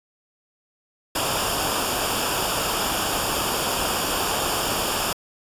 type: noise with comb filter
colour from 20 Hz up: pink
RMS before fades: -24 dBFS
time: 1.15-5.13 s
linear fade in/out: 5 ms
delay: 0.49 ms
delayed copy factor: -0.7
effects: resampled to 32000 Hz